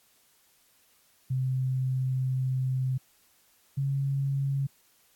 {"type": "tone pair in turn", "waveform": "sine", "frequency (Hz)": [130, 137.73], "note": ["C3", "C#3"], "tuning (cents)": [-11, -11], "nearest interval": "minor second", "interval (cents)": 100, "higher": "second", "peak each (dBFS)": -25, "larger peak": "neither", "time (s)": [[1.3, 2.98], [3.77, 4.67]], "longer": "first", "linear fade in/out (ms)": 10, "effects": ["white hiss -64 dBFS RMS until 5.15 s", "AAC 64 kbps"]}